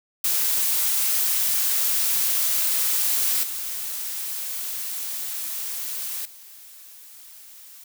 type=noise with level steps; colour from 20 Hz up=blue; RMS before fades=-22 / -30 / -45 dBFS; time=0.24-7.84 s; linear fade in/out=5 ms; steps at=3.43 / 6.25 s; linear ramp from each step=5 ms; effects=none